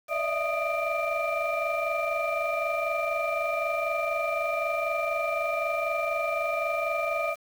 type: tone cluster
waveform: sine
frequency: 587 / 648 / 672 / 1239 / 2364 Hz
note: D5 / E5 / E5 / D#6 / D7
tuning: -1 / -30 / +33 / -8 / +11 cents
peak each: -31 dBFS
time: 0.08-7.36 s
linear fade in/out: 50 ms
effects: tanh soft clip ceiling -19 dBFS + 8-bit